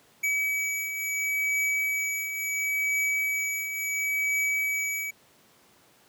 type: beating tone pair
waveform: square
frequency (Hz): 2280 / 2280.72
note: C#7 / C#7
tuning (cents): +48 / +49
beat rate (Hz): 0.72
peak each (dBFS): -35 / -27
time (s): 0.23-5.11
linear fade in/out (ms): 10
effects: pink hiss -59 dBFS RMS until 6.08 s + high-pass 150 Hz 12 dB/octave